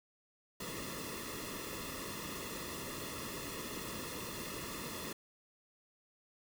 pink noise with comb filter, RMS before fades -43 dBFS, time 0.6-5.13 s, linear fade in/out 5 ms, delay 1.3 ms, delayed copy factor -0.8, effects none

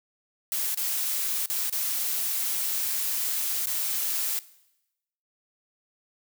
blue noise with dropouts, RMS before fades -28 dBFS, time 0.52-4.39 s, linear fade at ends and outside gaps 0 ms, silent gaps 0.746-0.774 / 1.459-1.5 / 1.697-1.726 / 3.657-3.671 s, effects noise-tail reverb RT60 0.9 s tail -19 dB re dry

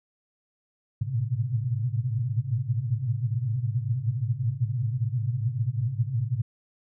sine tone cluster, 106.8 / 112 / 119.2 / 125 / 134.4 Hz, G#2 / A2 / A#2 / B2 / C3, +49 / +31 / +39 / +21 / +47 cents, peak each -31 dBFS, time 1.01-6.42 s, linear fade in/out 10 ms, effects none

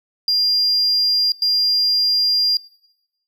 triangle tone bursts at uneven times, 4800 Hz, D8, 37 cents sharp, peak -12 dBFS, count 2, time 0.28-1.32 / 1.42-2.57 s, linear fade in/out 2 ms, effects noise-tail reverb RT60 1.0 s tail -25 dB re dry + tanh soft clip ceiling -10 dBFS

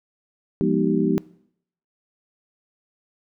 sine tone cluster, 174.8 / 204.9 / 243.3 / 311.5 / 387.6 Hz, F3 / G#3 / B3 / D#4 / G4, +2 / -23 / -26 / +2 / -20 cents, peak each -24 dBFS, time 0.61-1.18 s, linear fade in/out 0 ms, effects noise-tail reverb RT60 0.7 s tail -22 dB re dry

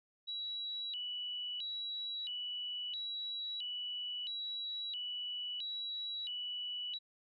sine tone with vibrato, 3394 Hz, G#7, 37 cents sharp, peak -38 dBFS, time 0.27-6.99 s, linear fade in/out 20 ms, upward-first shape square, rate 0.75 Hz, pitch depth 240 cents each way, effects none

